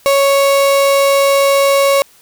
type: tone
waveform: 35% pulse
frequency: 554.4 Hz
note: C#5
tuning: in tune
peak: -7 dBFS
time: 0.06-2.02 s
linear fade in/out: 0 ms
effects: white hiss -47 dBFS RMS until 2.21 s